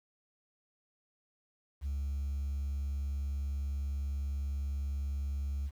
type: tone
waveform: sine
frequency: 70 Hz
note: C#2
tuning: 18 cents sharp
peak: -30 dBFS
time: 1.81-5.71 s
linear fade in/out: 50 ms
effects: tanh soft clip ceiling -31 dBFS + 10-bit